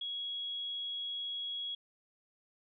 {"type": "tone", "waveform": "sine", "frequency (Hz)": 3326, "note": "G#7", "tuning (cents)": 2, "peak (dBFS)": -36, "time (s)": [0.01, 1.75], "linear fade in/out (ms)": 5, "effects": []}